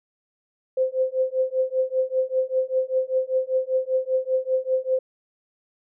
sine tone with tremolo, 519 Hz, C5, 14 cents flat, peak -16 dBFS, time 0.77-4.99 s, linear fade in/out 5 ms, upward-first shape triangle, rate 5.1 Hz, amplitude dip 100%, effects none

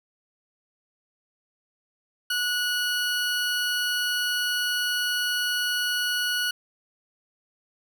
20% pulse tone, 1465 Hz, F#6, 18 cents flat, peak -19 dBFS, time 2.3-6.51 s, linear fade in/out 5 ms, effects none

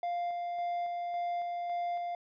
triangle tone with tremolo, 698.5 Hz, F5, in tune, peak -29 dBFS, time 0.03-2.15 s, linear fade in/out 2 ms, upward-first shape square, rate 1.8 Hz, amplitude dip 25%, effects resampled to 11025 Hz

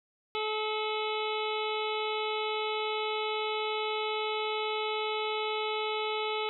harmonic tone with a mistuned harmonic, 430.6 Hz, A4, 37 cents flat, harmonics 1 / 2 / 3 / 5 / 6 / 7 / 8 / 9, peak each -33 / -36 / -38 / -40 / -41 / -41 / -42 / -43 dBFS, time 0.35-6.49 s, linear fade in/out 0 ms, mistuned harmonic 5, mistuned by +18 cents, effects none

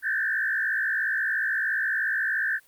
sine tone with frequency modulation, 1661.2 Hz, G#6, in tune, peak -23 dBFS, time 0.02-2.6 s, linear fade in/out 50 ms, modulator 57 Hz, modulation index 2.5, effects white hiss -59 dBFS RMS until 2.67 s + Opus 32 kbps

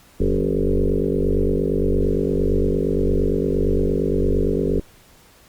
sine tone with frequency modulation, 220 Hz, A3, in tune, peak -16 dBFS, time 0.2-4.8 s, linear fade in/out 5 ms, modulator 48.7 Hz, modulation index 5.1, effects pink hiss -51 dBFS RMS until 5.48 s + Opus 48 kbps

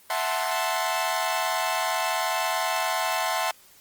sawtooth chord, F# half-diminished seventh, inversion third, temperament equal, 659.3 / 740 / 880 / 1046.5 Hz, E5 / F#5 / A5 / C6, 0 / 0 / 0 / 0 cents, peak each -26 dBFS, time 0.1-3.51 s, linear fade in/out 2 ms, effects white hiss -54 dBFS RMS until 3.8 s + Opus 24 kbps

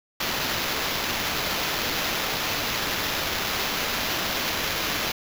white noise with sample-and-hold, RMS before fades -27 dBFS, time 0.2-5.12 s, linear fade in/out 5 ms, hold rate 8820 Hz, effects none

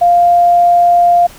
sine tone, 698.5 Hz, F5, in tune, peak -5 dBFS, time 0.01-1.27 s, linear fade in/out 10 ms, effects pink hiss -37 dBFS RMS until 1.38 s

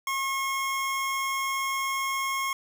25% pulse tone, 1083 Hz, C#6, 41 cents flat, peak -23 dBFS, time 0.07-2.53 s, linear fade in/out 2 ms, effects none

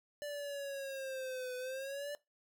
square linear two-way sweep, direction down then up, 587.3 to 500 to 587.3 Hz, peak -40 dBFS, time 0.22-2.15 s, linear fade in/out 0 ms, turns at 1.56 s, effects noise-tail reverb RT60 0.2 s tail -20 dB re dry

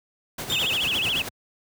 pink noise with tremolo, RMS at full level -30 dBFS, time 0.38-1.29 s, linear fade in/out 5 ms, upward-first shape sine, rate 9.1 Hz, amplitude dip 55%
35% pulse tone with exponential decay, 3618 Hz, A7, 48 cents sharp, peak -23 dBFS, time 0.5-1.19 s, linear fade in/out 0 ms, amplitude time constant 150 ms
sine tone with vibrato, 2945 Hz, F#7, 9 cents flat, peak -22 dBFS, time 0.52-1.22 s, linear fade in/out 2 ms, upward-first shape sine, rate 14 Hz, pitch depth 250 cents each way
effects high-pass 80 Hz 12 dB/octave

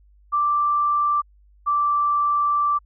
sine tone pair in turn, 1174.7 / 1169.6 Hz, D6 / D6, 0 / -7 cents, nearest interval unison, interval 7 cents, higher first, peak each -17 dBFS, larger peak neither, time 0.32-1.22 / 1.66-2.79 s, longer second, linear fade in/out 20 ms, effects added 50 Hz sine -51 dBFS peak until 2.85 s

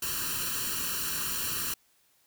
white noise with comb filter, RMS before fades -32 dBFS, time 0.02-1.74 s, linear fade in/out 5 ms, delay 0.7 ms, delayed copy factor +0.95, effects white hiss -67 dBFS RMS until 2.26 s

